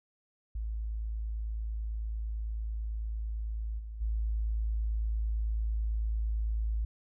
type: tone with level steps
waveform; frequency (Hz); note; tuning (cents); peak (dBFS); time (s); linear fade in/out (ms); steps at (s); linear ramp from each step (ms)
sine; 54.5; A1; -16; -32 / -38 / -28; 0.55-6.85; 5; 3.78 / 4; 20
effects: none